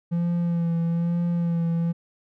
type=tone with vibrato; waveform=triangle; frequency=169.9 Hz; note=F3; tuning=47 cents flat; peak=-19 dBFS; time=0.11-1.93 s; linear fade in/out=20 ms; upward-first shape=sine; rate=1.1 Hz; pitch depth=27 cents each way; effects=none